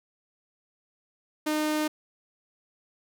sawtooth tone, 305.7 Hz, D#4, 30 cents flat, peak -21 dBFS, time 1.46-1.88 s, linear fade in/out 10 ms, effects none

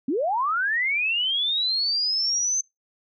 sine linear sweep, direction up, 237.4 to 6272 Hz, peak -21 dBFS, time 0.08-2.61 s, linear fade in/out 5 ms, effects noise-tail reverb RT60 0.2 s tail -25 dB re dry

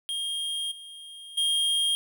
square tone with level steps, 3229 Hz, G#7, 49 cents flat, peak -29 / -42 / -23 dBFS, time 0.09-1.95 s, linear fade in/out 0 ms, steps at 0.71 / 1.37 s, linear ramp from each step 10 ms, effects none

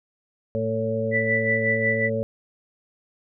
harmonic tone, 111.9 Hz, A2, 30 cents sharp, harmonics 1 / 2 / 4 / 5, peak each -29 / -29 / -28 / -26 dBFS, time 0.55-2.23 s, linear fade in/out 0 ms
sine tone with tremolo, 1975.5 Hz, B6, in tune, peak -19 dBFS, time 1.11-2.1 s, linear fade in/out 50 ms, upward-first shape sine, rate 5.5 Hz, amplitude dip 65%
effects none

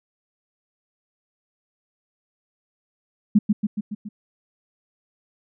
sine tone with echo, 209.2 Hz, G#3, 13 cents sharp, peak -10 dBFS, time 3.35-3.39 s, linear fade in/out 10 ms, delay 140 ms, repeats 5, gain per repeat -4 dB, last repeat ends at 4.09 s, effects none

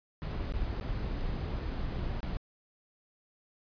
brown noise with dropouts, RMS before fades -34 dBFS, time 0.22-2.37 s, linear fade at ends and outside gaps 0 ms, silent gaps 0.521-0.538 / 0.798-0.81 / 2.205-2.231 s, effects resampled to 11025 Hz

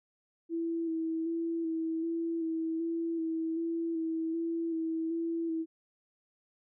sine tone with vibrato, 328.4 Hz, E4, 6 cents flat, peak -30 dBFS, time 0.49-5.66 s, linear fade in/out 50 ms, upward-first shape square, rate 1.3 Hz, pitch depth 21 cents each way, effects none

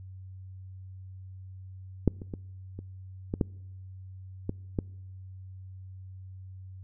clicks, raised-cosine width 3 ms, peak -8 / -27 / -21 / -27 / -16 / -11 / -17 / -14 dBFS, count 8, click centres 2.077 / 2.218 / 2.338 / 2.79 / 3.339 / 3.412 / 4.494 / 4.788 s, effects noise-tail reverb RT60 1.0 s tail -26 dB re dry + added 94 Hz sine -42 dBFS peak until 6.83 s

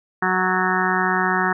harmonic tone with a mistuned harmonic, 185.1 Hz, F#3, 1 cent sharp, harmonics 1 / 2 / 4 / 5 / 6 / 7 / 8 / 9 / 10, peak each -26 / -26 / -26 / -26 / -26 / -26 / -26 / -26 / -26 dBFS, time 0.22-1.53 s, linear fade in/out 5 ms, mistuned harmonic 10, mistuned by -27 cents, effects none

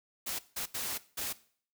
white noise bursts at uneven times, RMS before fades -36 dBFS, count 4, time 0.26-0.39 / 0.56-0.66 / 0.74-0.98 / 1.17-1.33 s, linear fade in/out 10 ms, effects noise-tail reverb RT60 0.5 s tail -18 dB re dry

